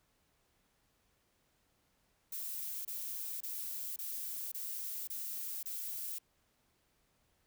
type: noise bursts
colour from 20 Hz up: violet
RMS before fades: -41 dBFS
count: 7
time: 2.32-6.186 s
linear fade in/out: 5 ms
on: 530 ms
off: 26 ms
effects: pink hiss -75 dBFS RMS until 7.46 s